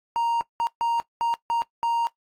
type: tone bursts at uneven times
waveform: triangle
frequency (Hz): 932.3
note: A#5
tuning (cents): 0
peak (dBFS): -19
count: 6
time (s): 0.16-0.41 / 0.6-0.67 / 0.81-1 / 1.21-1.34 / 1.5-1.62 / 1.83-2.07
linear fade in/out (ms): 0
effects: noise-tail reverb RT60 0.1 s tail -19 dB re dry + AAC 48 kbps